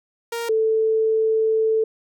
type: tone pair in turn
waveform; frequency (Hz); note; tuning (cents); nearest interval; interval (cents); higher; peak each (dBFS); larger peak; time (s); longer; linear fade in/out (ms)
sawtooth / sine; 466.2 / 441.5; A#4 / A4; 0 / +6; minor second; 94; first; -21 / -16; second; 0.32-0.49 / 0.49-1.84; second; 5
effects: none